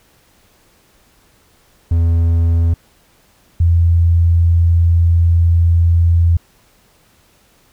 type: tone pair in turn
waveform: triangle / sine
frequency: 83.7 / 84.67 Hz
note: E2 / E2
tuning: +27 / +47 cents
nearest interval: unison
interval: 20 cents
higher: second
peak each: -8 dBFS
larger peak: neither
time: 1.91-2.74 / 3.6-6.37 s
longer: second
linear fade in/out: 5 ms
effects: pink hiss -53 dBFS RMS until 7.72 s